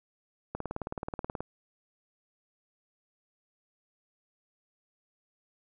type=click train; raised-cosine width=1 ms; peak=-20 dBFS; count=17; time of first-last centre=0.55-1.406 s; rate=18.7 Hz; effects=none